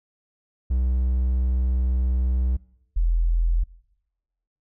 triangle / sine tone pair in turn, 62.9 / 41.98 Hz, B1 / E1, +32 / +32 cents, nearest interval perfect fifth, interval 700 cents, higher first, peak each -17 dBFS, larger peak neither, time 0.7-2.57 / 2.96-3.64 s, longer first, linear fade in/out 10 ms, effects noise-tail reverb RT60 1.0 s tail -23 dB re dry

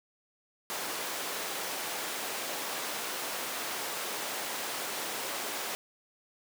pink high-pass noise, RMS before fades -36 dBFS, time 0.7-5.75 s, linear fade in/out 0 ms, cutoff 450 Hz, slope 12 dB/octave, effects none

